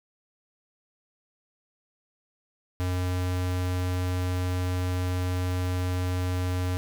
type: tone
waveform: square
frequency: 90.7 Hz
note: F#2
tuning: 34 cents flat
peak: -26 dBFS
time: 2.8-6.77 s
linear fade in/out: 0 ms
effects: none